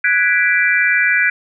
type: chord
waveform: sine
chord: G# half-diminished seventh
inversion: third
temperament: equal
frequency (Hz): 1480 / 1661.2 / 1975.5 / 2349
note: F#6 / G#6 / B6 / D7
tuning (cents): 0 / 0 / 0 / 0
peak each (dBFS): -17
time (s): 0.04-1.3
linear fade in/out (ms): 5
effects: none